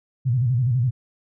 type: tone with vibrato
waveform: sine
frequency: 123.47 Hz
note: B2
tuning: in tune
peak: -17 dBFS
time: 0.25-0.91 s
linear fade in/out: 20 ms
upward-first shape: square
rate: 12 Hz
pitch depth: 110 cents each way
effects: none